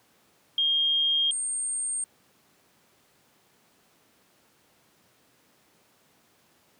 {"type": "tone pair in turn", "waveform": "sine", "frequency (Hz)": [3227, 8615], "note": ["G7", "C9"], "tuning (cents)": [50, 50], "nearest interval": "octave + perfect fourth", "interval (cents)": 1700, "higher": "second", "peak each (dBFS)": [-21, -27], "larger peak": "first", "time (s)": [[0.58, 1.31], [1.31, 2.04]], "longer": "neither", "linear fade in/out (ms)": 2, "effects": ["pink hiss -63 dBFS RMS until 6.79 s", "high-pass 150 Hz 12 dB/octave"]}